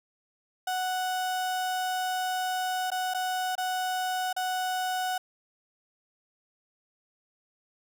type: tone with dropouts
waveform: 35% pulse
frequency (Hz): 740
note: F#5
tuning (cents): 0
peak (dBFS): -26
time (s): 0.67-5.18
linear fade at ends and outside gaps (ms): 5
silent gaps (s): 2.904-2.916 / 3.138-3.145 / 3.554-3.579 / 4.329-4.364
effects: none